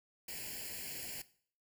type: noise with comb filter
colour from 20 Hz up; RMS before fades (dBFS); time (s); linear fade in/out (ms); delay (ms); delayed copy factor
white; -44; 0.28-1.22; 5; 0.41; +0.95
effects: noise-tail reverb RT60 0.5 s tail -17 dB re dry